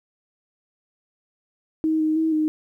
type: tone with pitch steps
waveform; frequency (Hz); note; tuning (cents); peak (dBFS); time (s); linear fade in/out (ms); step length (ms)
sine; 315.9 / 311.7 / 320.3 / 309.4; D#4 / D#4 / E4 / D#4; +26 / +3 / -50 / -10; -18; 1.84-2.48; 0; 160
effects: 10-bit